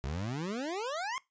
25% pulse exponential sweep, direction up, 64.1 to 1094 Hz, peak -30 dBFS, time 0.04-1.18 s, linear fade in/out 0 ms, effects noise-tail reverb RT60 0.2 s tail -21 dB re dry + resampled to 16000 Hz

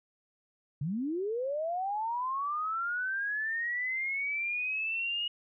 sine linear sweep, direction up, 130.81 to 2889 Hz, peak -30 dBFS, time 0.81-5.28 s, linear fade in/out 5 ms, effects none

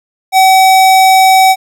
square tone, 760 Hz, F#5, 46 cents sharp, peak -4 dBFS, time 0.32-1.56 s, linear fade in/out 50 ms, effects none

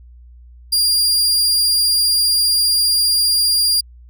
sawtooth tone, 4805 Hz, D8, 39 cents sharp, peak -10 dBFS, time 0.72-3.81 s, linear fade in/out 10 ms, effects added 60 Hz sine -39 dBFS peak until 4.09 s

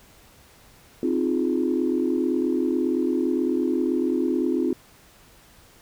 sine chord, F minor seventh, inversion second, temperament equal, 261.6 / 311.1 / 349.2 / 415.3 Hz, C4 / Eb4 / F4 / Ab4, 0 / 0 / 0 / 0 cents, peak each -24 / -26 / -24 / -30 dBFS, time 1.03-4.73 s, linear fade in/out 2 ms, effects tanh soft clip ceiling -11 dBFS + pink hiss -53 dBFS RMS until 5.81 s

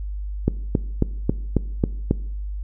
click train, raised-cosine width 3 ms, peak -4 dBFS, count 7, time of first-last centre 0.48-2.11 s, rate 3.68 Hz, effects noise-tail reverb RT60 0.7 s tail -20 dB re dry + added 50 Hz sine -26 dBFS peak until 2.63 s

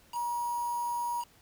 sine tone with quantisation, 955 Hz, A#5, 42 cents sharp, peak -30 dBFS, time 0.12-1.25 s, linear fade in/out 50 ms, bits 7, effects pink hiss -61 dBFS RMS until 1.41 s

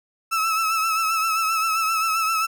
35% pulse tone with vibrato, 1309 Hz, E6, 13 cents flat, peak -18 dBFS, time 0.31-2.47 s, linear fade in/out 20 ms, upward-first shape triangle, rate 7.6 Hz, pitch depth 50 cents each way, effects none

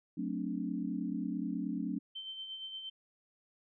sine chord, D dominant seventh, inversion first, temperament just, 183.54 / 220.2 / 264.3 / 293.7 Hz, F#3 / A3 / C4 / D4, -14 / +2 / +18 / 0 cents, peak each -39 dBFS, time 0.17-1.99 s, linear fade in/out 10 ms
sine tone with tremolo, 3102 Hz, G7, 19 cents flat, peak -39 dBFS, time 2.15-2.9 s, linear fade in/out 10 ms, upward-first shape sine, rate 8.6 Hz, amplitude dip 45%
effects none

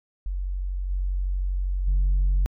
sine tone with level steps, 46.25 Hz, F#1, in tune, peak -25 / -22 / -16 dBFS, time 0.26-2.46 s, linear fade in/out 0 ms, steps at 0.89 / 1.86 s, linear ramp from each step 20 ms, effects tanh soft clip ceiling -16 dBFS

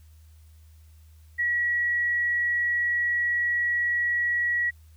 sine tone, 1922 Hz, B6, 48 cents flat, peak -22 dBFS, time 1.38-4.71 s, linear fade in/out 20 ms, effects added 78 Hz sine -49 dBFS peak until 4.96 s + white hiss -65 dBFS RMS until 4.96 s

